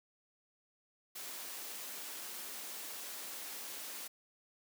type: high-pass noise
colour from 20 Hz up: white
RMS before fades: -45 dBFS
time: 1.15-4.08 s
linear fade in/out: 10 ms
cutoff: 220 Hz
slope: 24 dB/octave
effects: none